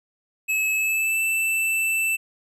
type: tone with pitch glide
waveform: square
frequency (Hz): 2585 to 2656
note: E7 to E7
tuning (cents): -34 to +12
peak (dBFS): -21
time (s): 0.48-2.17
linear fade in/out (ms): 20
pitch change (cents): +46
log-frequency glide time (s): 0.74-1.21
effects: none